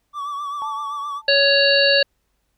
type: tone with vibrato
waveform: triangle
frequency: 1149 Hz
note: D6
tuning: 38 cents flat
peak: -23 dBFS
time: 0.13-1.22 s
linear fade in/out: 50 ms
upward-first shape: triangle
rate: 7.7 Hz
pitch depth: 61 cents each way
type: tone with exponential decay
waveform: sine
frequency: 878 Hz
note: A5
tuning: 4 cents flat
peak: -26 dBFS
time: 0.62-1.77 s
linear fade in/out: 0 ms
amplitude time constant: 250 ms
type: harmonic tone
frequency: 558 Hz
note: C#5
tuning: 11 cents sharp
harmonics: 1 / 3 / 5 / 7 / 8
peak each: -17 / -19 / -20 / -22 / -19 dBFS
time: 1.28-2.03 s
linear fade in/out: 5 ms
effects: added 50 Hz sine -70 dBFS peak until 2.57 s + pink hiss -71 dBFS RMS until 2.57 s